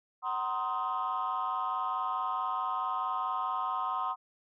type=chord; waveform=sine; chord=C half-diminished seventh; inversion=second; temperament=just; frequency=753.5 / 941.9 / 1046.5 / 1255.8 Hz; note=Gb5 / Bb5 / C6 / Eb6; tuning=+31 / +18 / 0 / +16 cents; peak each=-36 / -37 / -32 / -34 dBFS; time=0.22-4.16 s; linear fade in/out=50 ms; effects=tanh soft clip ceiling -24 dBFS